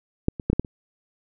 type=clicks; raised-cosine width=3 ms; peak=-6 / -18 / -7 / -7 / -7 / -26 dBFS; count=6; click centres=0.284 / 0.398 / 0.5 / 0.531 / 0.596 / 0.648 s; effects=none